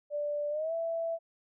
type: tone with pitch glide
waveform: sine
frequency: 587.3 to 663 Hz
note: D5 to E5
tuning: 0 to +10 cents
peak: -30 dBFS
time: 0.1-1.19 s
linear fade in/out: 50 ms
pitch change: +210 cents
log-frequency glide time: 0.5-0.73 s
effects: none